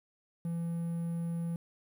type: tone with quantisation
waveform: triangle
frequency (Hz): 168.5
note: E3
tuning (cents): +38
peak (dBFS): -30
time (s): 0.45-1.56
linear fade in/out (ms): 2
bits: 10
effects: none